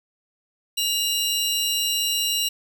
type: tone pair together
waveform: sawtooth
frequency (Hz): 2830 / 3953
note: F7 / B7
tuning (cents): +22 / +1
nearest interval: tritone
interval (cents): 579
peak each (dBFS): -20 / -22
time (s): 0.77-2.49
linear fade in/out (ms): 10
effects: none